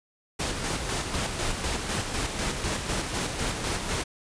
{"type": "noise with tremolo", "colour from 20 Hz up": "pink", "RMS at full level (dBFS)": -28, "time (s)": [0.39, 4.04], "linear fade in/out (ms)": 10, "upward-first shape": "square", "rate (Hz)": 4, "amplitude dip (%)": 40, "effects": ["resampled to 22050 Hz"]}